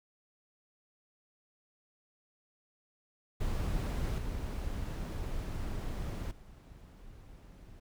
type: noise with level steps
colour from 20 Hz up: brown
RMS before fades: -33 / -37 / -52 dBFS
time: 3.4-7.8 s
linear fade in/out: 10 ms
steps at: 4.18 / 6.31 s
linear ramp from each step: 2 ms
effects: none